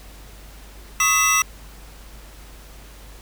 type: tone cluster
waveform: square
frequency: 1107 / 1264 / 2013 / 2663 / 5800 Hz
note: C#6 / D#6 / B6 / E7 / F#8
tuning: -3 / +27 / +33 / +17 / -35 cents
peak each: -26 / -23 / -24 / -23 / -20 dBFS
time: 1-1.42 s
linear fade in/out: 2 ms
effects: added 50 Hz sine -41 dBFS peak until 3.21 s + pink hiss -46 dBFS RMS until 3.21 s

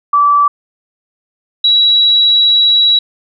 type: tone pair in turn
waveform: sine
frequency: 1158 / 3895 Hz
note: D6 / B7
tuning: -25 / -25 cents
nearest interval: octave + major sixth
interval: 2100 cents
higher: second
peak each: -6 dBFS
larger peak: neither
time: 0.13-0.48 / 1.64-2.99 s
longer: second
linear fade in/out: 5 ms
effects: none

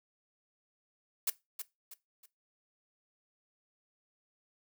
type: noise with echo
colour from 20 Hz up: blue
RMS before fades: -30 dBFS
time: 1.27-1.3 s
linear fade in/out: 5 ms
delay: 320 ms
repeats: 3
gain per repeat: -9 dB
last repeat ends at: 2.26 s
effects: noise-tail reverb RT60 0.2 s tail -18 dB re dry

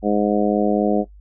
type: harmonic tone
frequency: 103.83 Hz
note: G#2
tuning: in tune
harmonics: 2 / 3 / 4 / 5 / 6 / 7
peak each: -20 / -22 / -23 / -24 / -25 / -25 dBFS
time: 0.02-1.05 s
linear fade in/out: 50 ms
effects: noise-tail reverb RT60 0.1 s tail -17 dB re dry + added 50 Hz sine -41 dBFS peak until 1.2 s

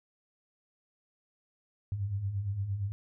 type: beating tone pair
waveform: sine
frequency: 92.6 / 101.3 Hz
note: F#2 / G#2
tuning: +2 / -43 cents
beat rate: 8.7 Hz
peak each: -39 / -31 dBFS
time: 1.92-2.92 s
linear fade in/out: 0 ms
effects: none

